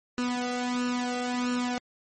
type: tone with flanger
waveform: sawtooth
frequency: 246.9 Hz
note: B3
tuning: in tune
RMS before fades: -29 dBFS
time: 0.18-1.78 s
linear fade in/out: 0 ms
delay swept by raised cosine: 0.71 to 1.5 ms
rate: 1.5 Hz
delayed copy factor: +0.75
effects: MP3 32 kbps